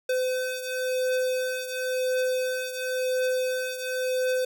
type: beating tone pair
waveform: square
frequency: 510 / 510.95 Hz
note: C5 / C5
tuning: -44 / -41 cents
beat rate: 0.95 Hz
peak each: -27 / -32 dBFS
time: 0.09-4.45 s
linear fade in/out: 5 ms
effects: none